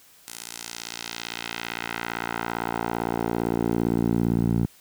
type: tone with band-pass filter sweep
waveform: 10% pulse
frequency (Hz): 57.7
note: A#1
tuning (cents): -17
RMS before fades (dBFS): -27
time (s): 0.28-4.66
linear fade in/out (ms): 0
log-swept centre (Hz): 9700 to 150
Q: 1
effects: white hiss -54 dBFS RMS until 4.8 s